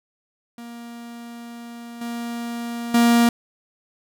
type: tone with level steps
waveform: 45% pulse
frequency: 235.5 Hz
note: A#3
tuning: 18 cents sharp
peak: -35 / -27 / -13 dBFS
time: 0.58-3.29 s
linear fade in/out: 2 ms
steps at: 2.01 / 2.94 s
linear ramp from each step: 5 ms
effects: none